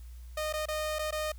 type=tone with dropouts; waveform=sawtooth; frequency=615 Hz; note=D#5; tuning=20 cents flat; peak=-27 dBFS; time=0.37-1.32 s; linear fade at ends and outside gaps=5 ms; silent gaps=0.527-0.536 / 0.657-0.684 / 0.987-0.991 / 1.109-1.124 s; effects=added 60 Hz sine -43 dBFS peak until 1.38 s + white hiss -63 dBFS RMS until 1.38 s